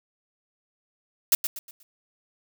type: noise with echo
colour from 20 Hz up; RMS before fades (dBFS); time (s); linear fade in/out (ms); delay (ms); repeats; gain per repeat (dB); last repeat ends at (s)
blue; -18; 1.32-1.35; 2; 120; 4; -9; 1.83
effects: none